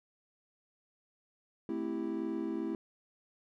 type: chord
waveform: triangle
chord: A minor seventh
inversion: none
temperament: equal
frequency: 220 / 261.6 / 329.6 / 392 Hz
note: A3 / C4 / E4 / G4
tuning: 0 / 0 / 0 / 0 cents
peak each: -38 / -38 / -34 / -40 dBFS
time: 1.69-2.75 s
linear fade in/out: 2 ms
effects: none